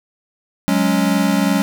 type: chord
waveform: square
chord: F# suspended second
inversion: none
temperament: equal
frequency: 185 / 207.7 / 277.2 Hz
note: F#3 / G#3 / C#4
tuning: 0 / 0 / 0 cents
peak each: -19 dBFS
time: 0.68-1.62 s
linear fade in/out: 0 ms
effects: none